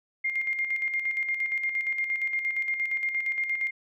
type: tone with tremolo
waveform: sine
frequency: 2118 Hz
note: C7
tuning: 21 cents sharp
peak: -24 dBFS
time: 0.24-3.71 s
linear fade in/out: 10 ms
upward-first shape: square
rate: 8.6 Hz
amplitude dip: 50%
effects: none